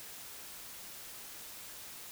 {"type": "silence", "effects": ["white hiss -48 dBFS RMS until 2.11 s"]}